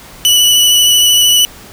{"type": "tone with vibrato", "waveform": "sawtooth", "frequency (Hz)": 2960, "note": "F#7", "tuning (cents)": 0, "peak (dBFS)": -3, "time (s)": [0.25, 1.45], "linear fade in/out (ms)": 0, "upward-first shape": "sine", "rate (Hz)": 13, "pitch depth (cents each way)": 15, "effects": ["pink hiss -35 dBFS RMS until 1.72 s"]}